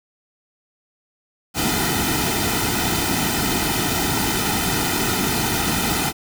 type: noise with comb filter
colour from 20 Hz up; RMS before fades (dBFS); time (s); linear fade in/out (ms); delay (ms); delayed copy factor
pink; -21; 1.54-6.13; 50; 1.8; -0.8
effects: none